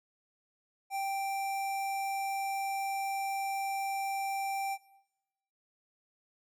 square tone with notch filter, 784 Hz, G5, in tune, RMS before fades -34 dBFS, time 0.9-4.78 s, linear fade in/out 50 ms, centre 4100 Hz, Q 1.7, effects noise-tail reverb RT60 0.9 s tail -19 dB re dry + resampled to 32000 Hz

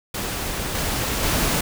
pink noise with level steps, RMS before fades -27 / -24 / -21 dBFS, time 0.14-1.61 s, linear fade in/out 5 ms, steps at 0.75 / 1.23 s, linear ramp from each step 2 ms, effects none

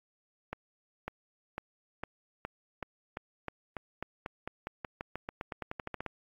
accelerating click train, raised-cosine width 0.5 ms, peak -21 dBFS, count 26, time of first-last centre 0.53-6.063 s, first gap 550 ms, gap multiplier 0.91, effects AAC 64 kbps

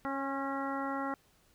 harmonic tone with a mistuned harmonic, 274 Hz, C#4, 20 cents flat, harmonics 1 / 2 / 3 / 4 / 5 / 6 / 7, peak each -37 / -41 / -39 / -41 / -40 / -52 / -46 dBFS, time 0.05-1.14 s, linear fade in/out 0 ms, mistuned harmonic 4, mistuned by -17 cents, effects pink hiss -67 dBFS RMS until 1.54 s

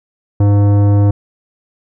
sine tone with tanh clipping, 101.7 Hz, G#2, 36 cents flat, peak -9 dBFS, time 0.4-1.11 s, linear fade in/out 5 ms, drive 15 dB, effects none

